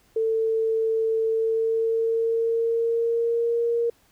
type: tone with pitch glide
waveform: sine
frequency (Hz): 446.4 to 468.1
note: A4 to A#4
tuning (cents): +25 to +7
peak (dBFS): -20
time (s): 0.16-3.9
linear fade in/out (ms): 5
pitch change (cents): +82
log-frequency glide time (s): 1.27-3.61
effects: pink hiss -61 dBFS RMS until 4.11 s